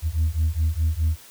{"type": "beating tone pair", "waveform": "sine", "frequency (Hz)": [77.2, 82], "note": ["D#2", "E2"], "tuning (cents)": [-13, -9], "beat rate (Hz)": 4.8, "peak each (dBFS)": -21, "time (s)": [0.02, 1.18], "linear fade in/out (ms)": 50, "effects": ["tanh soft clip ceiling -15 dBFS", "white hiss -47 dBFS RMS until 1.3 s"]}